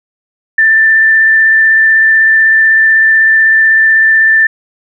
sine tone with vibrato, 1776 Hz, A6, 16 cents sharp, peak -4 dBFS, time 0.58-4.47 s, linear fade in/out 5 ms, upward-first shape triangle, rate 16 Hz, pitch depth 14 cents each way, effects none

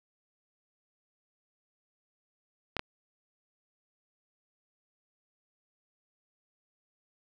clicks, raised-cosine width 0.3 ms, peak -15 dBFS, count 2, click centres 2.767 / 2.794 s, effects none

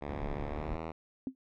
5% pulse tone with pitch glide, 72.4 to 80.8 Hz, D2 to E2, -24 to -34 cents, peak -26 dBFS, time 0.01-0.92 s, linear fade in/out 10 ms, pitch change +190 cents, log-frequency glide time 0.47-0.79 s
brown noise, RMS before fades -39 dBFS, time 0.08-0.77 s, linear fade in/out 10 ms
sine tone with exponential decay, 261.6 Hz, C4, in tune, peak -28 dBFS, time 1.27-1.35 s, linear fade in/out 1 ms, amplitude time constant 16 ms
effects low-pass 2000 Hz 12 dB/octave

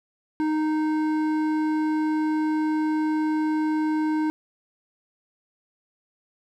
triangle tone with hard clipping, 309.7 Hz, D#4, 8 cents flat, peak -23 dBFS, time 0.4-4.3 s, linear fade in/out 0 ms, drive 14 dB, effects none

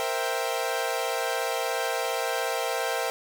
sawtooth chord, C dominant seventh, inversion third, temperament equal, 466.2 / 523.3 / 659.3 / 784 Hz, Bb4 / C5 / E5 / G5, 0 / 0 / 0 / 0 cents, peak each -28 dBFS, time 0-3.1 s, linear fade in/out 0 ms, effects none

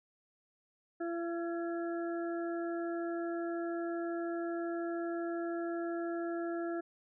harmonic tone with a mistuned harmonic, 339.1 Hz, E4, 49 cents sharp, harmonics 1 / 2 / 4 / 5, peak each -35 / -41 / -47 / -49 dBFS, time 1-6.81 s, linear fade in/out 10 ms, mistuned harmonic 5, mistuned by -18 cents, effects none

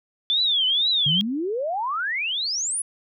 sine tone with vibrato, 3460 Hz, A7, 30 cents flat, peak -18 dBFS, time 0.3-1.21 s, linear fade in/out 0 ms, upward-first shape triangle, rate 2.1 Hz, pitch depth 260 cents each way
sine exponential sweep, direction up, 139.4 to 10548 Hz, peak -23 dBFS, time 1.06-2.82 s, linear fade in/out 5 ms
effects none

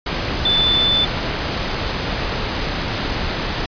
sine tone in noise, 3512 Hz, A7, 4 cents flat, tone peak -14 dBFS, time 0.45-1.05 s, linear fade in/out 5 ms, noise pink, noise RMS -22 dBFS, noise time 0.06-3.66 s, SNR +5 dB, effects resampled to 11025 Hz

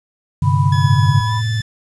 sine tone, 987.8 Hz, B5, in tune, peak -21 dBFS, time 0.42-1.42 s, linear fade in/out 50 ms
sine chord, G suspended fourth, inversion none, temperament equal, 98 / 130.81 / 146.83 Hz, G2 / C3 / D3, 0 / 0 / 0 cents, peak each -16 dBFS, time 0.42-1.21 s, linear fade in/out 5 ms
20% pulse tone with pitch glide, 1700 to 1749.8 Hz, G#6 to A6, +40 to -10 cents, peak -21 dBFS, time 0.72-1.62 s, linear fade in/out 5 ms, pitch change +50 cents, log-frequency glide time 1.25-1.33 s
sine tone with vibrato, 110.3 Hz, A2, 5 cents sharp, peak -16 dBFS, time 0.84-1.61 s, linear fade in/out 5 ms, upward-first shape square, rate 20 Hz, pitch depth 97 cents each way
effects resampled to 22050 Hz + 7-bit

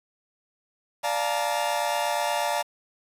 40% pulse chord, Bb major seventh, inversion first, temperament equal with one note detuned, 587.3 / 698.5 / 863.9 / 932.3 Hz, D5 / F5 / A5 / Bb5, 0 / 0 / -32 / 0 cents, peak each -29 dBFS, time 1.03-2.63 s, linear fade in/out 20 ms, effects resampled to 32000 Hz + 8-bit

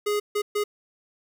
square tone bursts at uneven times, 415.3 Hz, G#4, in tune, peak -23 dBFS, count 3, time 0.06-0.2 / 0.35-0.42 / 0.55-0.64 s, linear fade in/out 10 ms, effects 9-bit

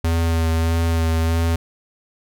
square tone with vibrato, 82.3 Hz, E2, 2 cents flat, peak -17 dBFS, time 0.04-1.56 s, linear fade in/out 5 ms, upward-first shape sine, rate 1.6 Hz, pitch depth 19 cents each way, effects none

